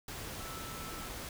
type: tone in noise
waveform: sine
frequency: 1318.5 Hz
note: E6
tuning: in tune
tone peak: -48 dBFS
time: 0.4-1.08 s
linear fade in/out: 2 ms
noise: pink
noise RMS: -43 dBFS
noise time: 0.08-1.29 s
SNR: -8 dB
effects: none